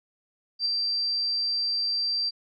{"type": "tone with ADSR envelope", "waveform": "sine", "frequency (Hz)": 4699, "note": "D8", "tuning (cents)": 0, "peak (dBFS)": -21, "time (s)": [0.59, 2.31], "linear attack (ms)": 66, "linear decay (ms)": 6, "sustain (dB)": -3, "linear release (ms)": 28, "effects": []}